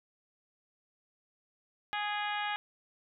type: harmonic tone with a mistuned harmonic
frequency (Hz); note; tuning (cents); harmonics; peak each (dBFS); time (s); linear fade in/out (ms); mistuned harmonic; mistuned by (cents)
415.3; G#4; 0; 2 / 3 / 4 / 5 / 6 / 7 / 8 / 9; -35 / -41 / -38 / -42 / -43 / -43 / -45 / -50; 1.93-2.56; 0; 6; -27
effects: none